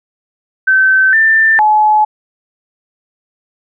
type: tone with pitch steps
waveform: sine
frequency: 1539 / 1783 / 853 Hz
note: G6 / A6 / G#5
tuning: -32 / +22 / +46 cents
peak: -6 dBFS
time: 0.67-2.05 s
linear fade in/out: 10 ms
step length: 460 ms
effects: none